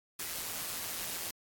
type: noise with amplitude modulation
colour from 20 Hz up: white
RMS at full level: -36 dBFS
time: 0.19-1.31 s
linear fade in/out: 5 ms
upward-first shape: sine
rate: 169 Hz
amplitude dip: 50%
effects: AAC 64 kbps